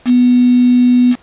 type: tone with quantisation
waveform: sine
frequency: 246.9 Hz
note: B3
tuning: in tune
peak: -6 dBFS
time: 0.05-1.16 s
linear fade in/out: 50 ms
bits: 4
effects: pink hiss -46 dBFS RMS until 1.22 s + resampled to 8000 Hz